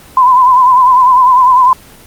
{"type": "tone with vibrato", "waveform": "sine", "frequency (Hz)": 1013, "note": "B5", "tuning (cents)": 44, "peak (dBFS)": -3, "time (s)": [0.17, 1.73], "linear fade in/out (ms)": 2, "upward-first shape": "triangle", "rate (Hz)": 10, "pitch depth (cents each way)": 81, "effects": ["pink hiss -37 dBFS RMS until 2.06 s", "Opus 24 kbps"]}